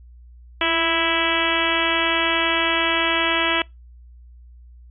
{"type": "harmonic tone with a mistuned harmonic", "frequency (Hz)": 329.6, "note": "E4", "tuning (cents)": 0, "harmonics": [1, 2, 3, 4, 5, 6, 7, 8, 9, 10], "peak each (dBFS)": [-27, -27, -27, -27, -27, -27, -27, -27, -27, -27], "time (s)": [0.61, 3.62], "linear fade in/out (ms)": 2, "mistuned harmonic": 1, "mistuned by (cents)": 33, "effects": ["noise-tail reverb RT60 0.2 s tail -25 dB re dry", "added 60 Hz sine -42 dBFS peak until 4.9 s"]}